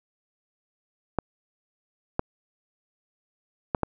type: clicks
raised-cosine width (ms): 1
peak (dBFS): -9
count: 4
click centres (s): 1.187 / 2.194 / 3.748 / 3.833
effects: none